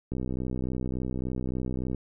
click train, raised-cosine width 3 ms, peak -19 dBFS, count 117, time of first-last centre 0.12-1.947 s, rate 63.5 Hz, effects none

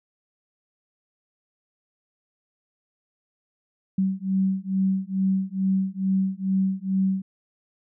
sine beating tone pair, 190 / 192.3 Hz, F#3 / G3, +46 / -33 cents, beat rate 2.3 Hz, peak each -24 dBFS, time 3.98-7.22 s, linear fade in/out 5 ms, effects none

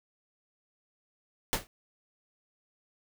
pink noise with exponential decay, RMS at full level -24 dBFS, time 1.53-1.67 s, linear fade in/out 0 ms, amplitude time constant 30 ms, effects none

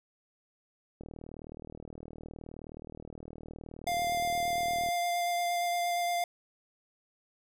click train, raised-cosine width 2 ms, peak -31 dBFS, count 153, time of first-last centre 1.01-4.888 s, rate 39.2 Hz
square tone with vibrato, 698.5 Hz, F5, in tune, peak -29 dBFS, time 3.87-6.24 s, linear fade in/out 2 ms, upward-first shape sine, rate 8.6 Hz, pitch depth 11 cents each way
effects none

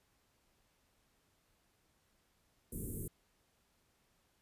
pink band-stop noise, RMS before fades -42 dBFS, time 2.72-3.08 s, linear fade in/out 5 ms, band 430 to 8500 Hz, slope 48 dB/octave, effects pink hiss -75 dBFS RMS until 4.41 s + resampled to 32000 Hz

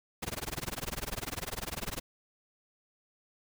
pink noise with tremolo, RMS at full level -34 dBFS, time 0.22-2 s, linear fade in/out 10 ms, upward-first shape sine, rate 20 Hz, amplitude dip 100%, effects none

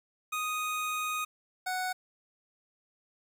25% pulse tone pair in turn, 1244.5 / 740 Hz, D#6 / F#5, 0 / 0 cents, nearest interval major sixth, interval 900 cents, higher first, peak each -27 dBFS, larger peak neither, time 0.32-1.25 / 1.66-1.93 s, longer first, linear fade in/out 10 ms, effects 10-bit

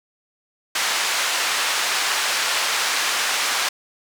pink band-pass noise, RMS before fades -22 dBFS, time 0.75-3.69 s, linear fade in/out 5 ms, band 1100 to 7700 Hz, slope 12 dB/octave, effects none

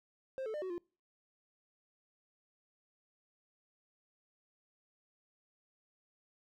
triangle tone with pitch steps, 528 / 437.3 / 601 / 373.8 / 348 Hz, C5 / A4 / D5 / F#4 / F4, +16 / -11 / +40 / +18 / -6 cents, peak -35 dBFS, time 0.38-0.78 s, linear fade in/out 0 ms, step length 80 ms, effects noise-tail reverb RT60 0.4 s tail -26 dB re dry

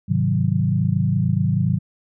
sine chord, Ab dominant seventh, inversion none, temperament equal, 103.83 / 130.81 / 155.56 / 185 Hz, Ab2 / C3 / Eb3 / Gb3, 0 / 0 / 0 / 0 cents, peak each -22 dBFS, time 0.08-1.79 s, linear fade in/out 20 ms, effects none

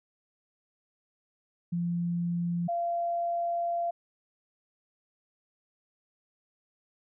sine tone pair in turn, 172.5 / 687.2 Hz, F3 / F5, -21 / -28 cents, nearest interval 2 octaves, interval 2393 cents, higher second, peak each -27 dBFS, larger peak neither, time 1.72-2.68 / 2.68-3.91 s, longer second, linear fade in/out 10 ms, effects none

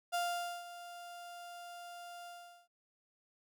35% pulse tone with ADSR envelope, 698.5 Hz, F5, in tune, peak -30 dBFS, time 0.12-2.68 s, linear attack 24 ms, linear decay 490 ms, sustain -15 dB, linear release 410 ms, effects none

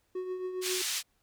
triangle tone with tremolo, 368.6 Hz, F#4, 7 cents flat, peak -29 dBFS, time 0.15-0.82 s, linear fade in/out 5 ms, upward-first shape triangle, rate 7.4 Hz, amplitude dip 55%
pink band-pass noise, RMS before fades -33 dBFS, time 0.61-1.03 s, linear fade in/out 50 ms, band 3100 to 9400 Hz, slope 12 dB/octave
effects pink hiss -73 dBFS RMS until 1.22 s

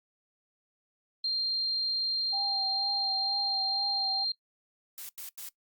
sine tone, 4186 Hz, C8, in tune, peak -27 dBFS, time 1.24-4.32 s, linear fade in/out 5 ms
sine tone with vibrato, 788 Hz, G5, 9 cents sharp, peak -35 dBFS, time 2.32-4.25 s, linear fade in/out 20 ms, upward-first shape triangle, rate 2.1 Hz, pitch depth 33 cents each way
blue noise bursts, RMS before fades -41 dBFS, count 3, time 4.98-5.488 s, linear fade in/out 0 ms, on 110 ms, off 89 ms
effects noise-tail reverb RT60 0.1 s tail -20 dB re dry + Opus 48 kbps

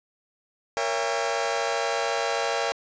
sawtooth chord, A# diminished seventh, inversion none, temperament just, 466.2 / 559.4 / 671.3 / 805.5 Hz, A#4 / C#5 / E5 / G5, 0 / +16 / +31 / +47 cents, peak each -26 dBFS, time 0.77-2.72 s, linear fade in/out 0 ms, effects resampled to 16000 Hz + 7-bit

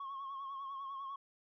sine tone with vibrato, 1092 Hz, C#6, 26 cents flat, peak -39 dBFS, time 0-1.16 s, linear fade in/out 5 ms, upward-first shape sine, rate 10 Hz, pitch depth 47 cents each way, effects tanh soft clip ceiling -39 dBFS

